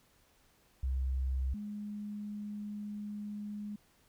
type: tone pair in turn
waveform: sine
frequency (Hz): 65.41 / 207.7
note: C2 / G#3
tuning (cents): 0 / 0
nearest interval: octave + minor sixth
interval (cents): 2000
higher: second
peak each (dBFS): -30 / -38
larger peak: first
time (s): 0.83-1.54 / 1.54-3.76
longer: second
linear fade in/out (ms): 5
effects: pink hiss -68 dBFS RMS until 4.08 s